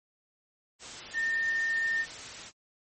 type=tone in noise; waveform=sine; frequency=1817 Hz; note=A#6; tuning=45 cents flat; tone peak=-26 dBFS; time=1.13-2.06 s; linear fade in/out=50 ms; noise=white; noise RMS=-42 dBFS; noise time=0.79-2.52 s; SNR=+13 dB; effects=MP3 32 kbps